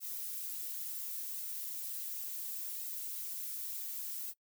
violet noise with flanger, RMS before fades -41 dBFS, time 0-4.34 s, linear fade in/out 50 ms, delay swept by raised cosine 1.7 to 7.2 ms, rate 0.7 Hz, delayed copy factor -0.7, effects noise-tail reverb RT60 0.1 s tail -22 dB re dry

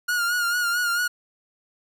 45% pulse tone with vibrato, 1426 Hz, F6, 36 cents sharp, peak -21 dBFS, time 0.08-1.08 s, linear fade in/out 10 ms, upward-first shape sine, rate 4.5 Hz, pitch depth 47 cents each way, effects none

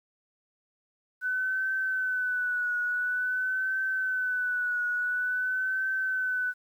sine tone with vibrato, 1500 Hz, F#6, 23 cents sharp, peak -26 dBFS, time 1.21-6.54 s, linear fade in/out 50 ms, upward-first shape triangle, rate 0.48 Hz, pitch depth 50 cents each way, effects 10-bit

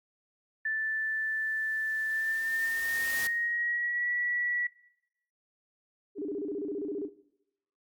sine tone with pitch glide, 1760 to 1941.6 Hz, A6 to B6, 0 to -30 cents, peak -28 dBFS, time 0.65-4.67 s, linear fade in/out 5 ms, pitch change +170 cents, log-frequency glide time 2.07-4.1 s
white noise with exponential growth, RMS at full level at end -35 dBFS, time 0.78-3.27 s, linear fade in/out 1 ms, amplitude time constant 540 ms
sine tone with vibrato, 345.4 Hz, F4, 19 cents flat, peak -32 dBFS, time 6.15-7.1 s, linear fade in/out 50 ms, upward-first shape square, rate 15 Hz, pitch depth 270 cents each way
effects noise-tail reverb RT60 0.8 s tail -18 dB re dry + Opus 48 kbps

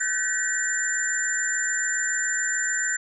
sine tone cluster, 1517 / 1584 / 1745 / 1915 / 7210 Hz, F#6 / G6 / A6 / A#6 / A8, +43 / +18 / -15 / +46 / +41 cents, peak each -28 / -34 / -32 / -32 / -26 dBFS, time 0-2.97 s, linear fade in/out 10 ms, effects none

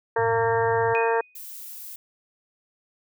harmonic tone, 228.8 Hz, A#3, 32 cents flat, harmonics 2 / 3 / 4 / 5 / 6 / 7 / 8, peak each -22 / -30 / -25 / -34 / -38 / -31 / -33 dBFS, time 0.16-1.21 s, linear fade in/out 5 ms
sine tone with vibrato, 110 Hz, A2, in tune, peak -32 dBFS, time 0.18-0.94 s, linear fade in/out 10 ms, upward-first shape sine, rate 18 Hz, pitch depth 130 cents each way
sine tone with exponential decay, 2489 Hz, D#7, in tune, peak -24 dBFS, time 0.95-1.4 s, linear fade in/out 0 ms, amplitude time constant 96 ms
violet noise, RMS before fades -39 dBFS, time 1.35-1.96 s, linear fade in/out 5 ms
effects none

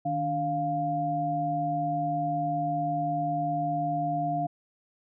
sine tone cluster, 154.7 / 290.5 / 700 Hz, D#3 / D4 / F5, -10 / -19 / +4 cents, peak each -33 / -34 / -27 dBFS, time 0.05-4.47 s, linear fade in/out 10 ms, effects none

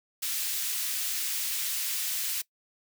white high-pass noise, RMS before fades -31 dBFS, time 0.22-2.42 s, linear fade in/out 10 ms, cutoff 2200 Hz, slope 12 dB/octave, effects noise-tail reverb RT60 0.1 s tail -21 dB re dry

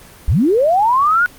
sine linear sweep, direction up, 46.25 to 1480 Hz, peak -10 dBFS, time 0.28-1.26 s, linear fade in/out 0 ms, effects pink hiss -41 dBFS RMS until 1.38 s + Opus 24 kbps

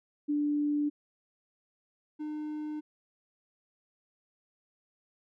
sine / triangle tone pair in turn, 293.7 / 303.2 Hz, D4 / D#4, 0 / -45 cents, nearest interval minor second, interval 55 cents, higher second, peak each -26 / -32 dBFS, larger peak first, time 0.28-0.9 / 2.19-2.81 s, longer neither, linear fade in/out 20 ms, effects none

